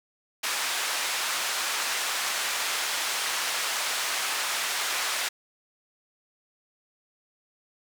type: band-pass noise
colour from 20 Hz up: pink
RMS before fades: -29 dBFS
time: 0.43-5.29 s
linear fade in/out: 10 ms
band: 1100 to 10000 Hz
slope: 12 dB/octave
effects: none